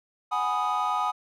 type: chord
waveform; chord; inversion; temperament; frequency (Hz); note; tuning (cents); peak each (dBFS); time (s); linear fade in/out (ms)
triangle; G# minor seventh; third; equal; 740 / 830.6 / 987.8 / 1244.5; F#5 / G#5 / B5 / D#6; 0 / 0 / 0 / 0; -29 / -27 / -29 / -25; 0.31-1.12; 20
effects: tanh soft clip ceiling -15 dBFS